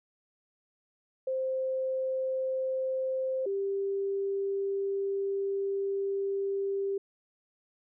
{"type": "tone pair in turn", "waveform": "sine", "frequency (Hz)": [523, 394.3], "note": ["C5", "G4"], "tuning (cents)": [-1, 10], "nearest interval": "perfect fourth", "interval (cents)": 489, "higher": "first", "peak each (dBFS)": -28, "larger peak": "neither", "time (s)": [[1.27, 3.46], [3.46, 6.98]], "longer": "second", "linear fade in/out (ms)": 5, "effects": []}